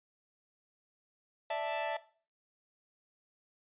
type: chord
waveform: 45% pulse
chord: D suspended second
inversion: none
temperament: equal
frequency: 587.3 / 659.3 / 880 Hz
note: D5 / E5 / A5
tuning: 0 / 0 / 0 cents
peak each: -39 / -35 / -37 dBFS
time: 1.5-1.97 s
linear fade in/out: 5 ms
effects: noise-tail reverb RT60 0.4 s tail -17 dB re dry + resampled to 8000 Hz